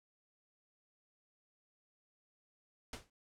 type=noise with exponential decay; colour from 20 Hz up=pink; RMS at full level=-41 dBFS; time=2.93-3.1 s; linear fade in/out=2 ms; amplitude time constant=36 ms; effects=low-pass 9000 Hz 12 dB/octave